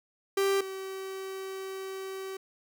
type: tone pair in turn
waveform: 45% pulse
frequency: 392 / 383.5 Hz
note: G4 / G4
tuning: 0 / -38 cents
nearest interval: unison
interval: 38 cents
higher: first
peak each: -24 / -36 dBFS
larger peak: first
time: 0.37-0.61 / 0.61-2.37 s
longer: second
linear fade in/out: 5 ms
effects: 11-bit